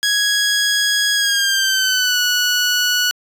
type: tone with pitch glide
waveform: 15% pulse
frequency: 1661.2 to 1471.4 Hz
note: G#6 to F#6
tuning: 0 to -10 cents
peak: -8 dBFS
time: 0.03-3.11 s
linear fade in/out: 0 ms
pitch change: -210 cents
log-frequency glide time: 1.14-2.19 s
effects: resampled to 32000 Hz